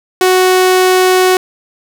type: tone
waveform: sawtooth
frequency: 370 Hz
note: F#4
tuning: in tune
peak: -3 dBFS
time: 0.21-1.37 s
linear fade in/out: 2 ms
effects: none